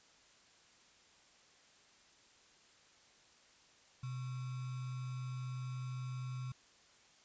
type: tone with sample-and-hold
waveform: sine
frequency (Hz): 127.7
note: C3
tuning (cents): -42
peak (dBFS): -39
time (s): 4.03-6.52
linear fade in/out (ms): 5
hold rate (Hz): 1225
effects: white hiss -65 dBFS RMS until 7.24 s + resampled to 16000 Hz